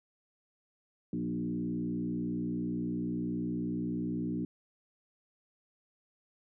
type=tone with frequency modulation; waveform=sine; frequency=239.3 Hz; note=A#3; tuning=46 cents sharp; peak=-31 dBFS; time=1.13-4.45 s; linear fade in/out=2 ms; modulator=60.1 Hz; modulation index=1.5; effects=none